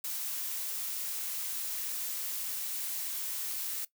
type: noise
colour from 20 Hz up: blue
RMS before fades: -36 dBFS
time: 0.04-3.85 s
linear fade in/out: 5 ms
effects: noise-tail reverb RT60 0.1 s tail -18 dB re dry